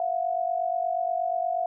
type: tone pair together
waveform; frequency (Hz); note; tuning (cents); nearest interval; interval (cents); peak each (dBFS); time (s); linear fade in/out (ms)
sine; 676 / 724.4; E5 / F#5; +43 / -37; minor second; 120; -27; 0-1.66; 2
effects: none